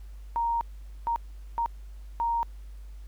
sine tone bursts at uneven times, 932.3 Hz, A#5, in tune, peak -24 dBFS, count 4, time 0.36-0.61 / 1.07-1.16 / 1.58-1.66 / 2.2-2.43 s, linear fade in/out 0 ms, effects added 50 Hz sine -40 dBFS peak until 3.07 s + pink hiss -63 dBFS RMS until 3.07 s

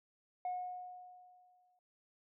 sine tone with exponential decay, 726 Hz, F#5, 33 cents flat, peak -33 dBFS, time 0.45-1.79 s, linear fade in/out 2 ms, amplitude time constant 290 ms, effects noise-tail reverb RT60 0.2 s tail -26 dB re dry + tanh soft clip ceiling -33 dBFS

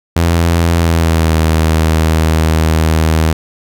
sawtooth tone with pitch glide, 84.3 to 79.71 Hz, E2 to D#2, +39 to +42 cents, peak -5 dBFS, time 0.16-3.33 s, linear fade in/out 5 ms, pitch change -97 cents, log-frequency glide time 0.76-1.36 s, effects none

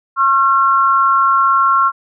sine tone pair together, 1084 / 1365.8 Hz, C#6 / F6, -39 / -39 cents, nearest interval major third, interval 400 cents, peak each -12 dBFS, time 0.16-1.92 s, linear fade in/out 50 ms, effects none

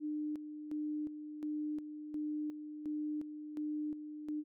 sine tone with tremolo, 301.5 Hz, D4, 46 cents sharp, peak -35 dBFS, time 0-4.44 s, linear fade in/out 50 ms, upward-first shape square, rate 1.4 Hz, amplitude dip 60%, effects none

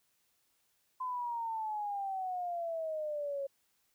sine exponential sweep, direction down, 1026 to 547 Hz, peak -34 dBFS, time 1-3.47 s, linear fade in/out 10 ms, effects white hiss -75 dBFS RMS until 3.94 s

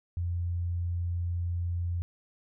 sine tone, 86.9 Hz, F2, 8 cents flat, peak -28 dBFS, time 0.17-2.02 s, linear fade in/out 0 ms, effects none

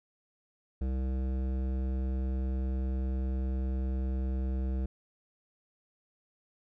sine tone with hard clipping, 65 Hz, C2, 11 cents flat, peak -31 dBFS, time 0.81-4.86 s, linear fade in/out 5 ms, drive 14 dB, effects none

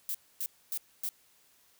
violet noise bursts, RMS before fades -34 dBFS, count 4, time 0.09-1.09 s, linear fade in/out 0 ms, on 55 ms, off 260 ms, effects white hiss -65 dBFS RMS until 1.79 s

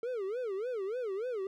triangle tone with vibrato, 440 Hz, A4, in tune, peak -31 dBFS, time 0.03-1.47 s, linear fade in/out 2 ms, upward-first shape sine, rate 3.4 Hz, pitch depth 260 cents each way, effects none

